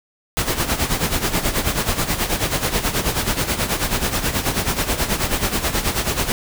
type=noise with tremolo; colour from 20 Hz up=pink; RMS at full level=-18 dBFS; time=0.37-6.32 s; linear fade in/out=0 ms; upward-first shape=sine; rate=9.3 Hz; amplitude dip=70%; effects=none